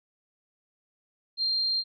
sine tone, 4186 Hz, C8, in tune, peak -24 dBFS, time 1.37-1.84 s, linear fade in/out 50 ms, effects none

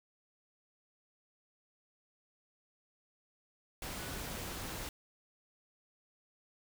sine tone in noise, 1477 Hz, F#6, 3 cents flat, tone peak -52 dBFS, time 3.98-4.2 s, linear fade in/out 2 ms, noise pink, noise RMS -42 dBFS, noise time 3.82-4.89 s, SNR -13 dB, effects none

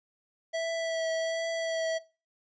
square tone with vibrato, 655 Hz, E5, 11 cents flat, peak -29 dBFS, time 0.53-1.99 s, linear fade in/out 20 ms, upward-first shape triangle, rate 1.3 Hz, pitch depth 18 cents each way, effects noise-tail reverb RT60 0.3 s tail -19 dB re dry + resampled to 16000 Hz

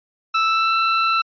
sawtooth tone with pitch glide, 1318.5 to 1333.8 Hz, E6 to E6, 0 to +20 cents, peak -12 dBFS, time 0.34-1.22 s, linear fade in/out 10 ms, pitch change +20 cents, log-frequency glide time 0.46-0.76 s, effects resampled to 11025 Hz

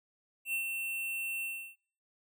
square tone with ADSR envelope, 2700 Hz, E7, 41 cents sharp, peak -31 dBFS, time 0.45-1.76 s, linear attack 83 ms, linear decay 100 ms, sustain -4 dB, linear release 330 ms, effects noise-tail reverb RT60 0.6 s tail -25 dB re dry

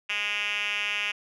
5% pulse tone with band-pass filter, 206.4 Hz, G#3, 10 cents flat, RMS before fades -29 dBFS, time 0.09-1.12 s, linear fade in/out 10 ms, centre 2700 Hz, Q 4.4, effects none

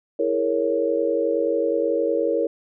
sine chord, A# half-diminished seventh, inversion second, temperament equal, 329.6 / 415.3 / 466.2 / 554.4 Hz, E4 / G#4 / A#4 / C#5, 0 / 0 / 0 / 0 cents, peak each -26 / -28 / -22 / -24 dBFS, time 0.19-2.47 s, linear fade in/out 5 ms, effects none

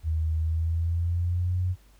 sine tone with pitch glide, 79.6 to 90.91 Hz, D#2 to F#2, +40 to -30 cents, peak -23 dBFS, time 0.03-1.76 s, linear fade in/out 50 ms, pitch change +230 cents, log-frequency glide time 0.39-1.63 s, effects added 50 Hz sine -54 dBFS peak until 1.99 s + pink hiss -62 dBFS RMS until 1.99 s

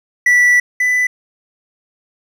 triangle tone pair in turn, 1961 / 1993 Hz, B6 / B6, -13 / +15 cents, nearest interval unison, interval 28 cents, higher second, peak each -6 / -10 dBFS, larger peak first, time 0.26-0.6 / 0.8-1.07 s, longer first, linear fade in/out 5 ms, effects none

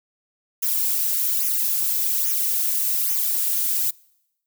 violet noise with flanger, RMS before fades -22 dBFS, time 0.62-3.91 s, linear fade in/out 10 ms, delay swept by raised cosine 0.23 to 3.33 ms, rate 1.2 Hz, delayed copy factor -0.7, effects noise-tail reverb RT60 0.9 s tail -26 dB re dry

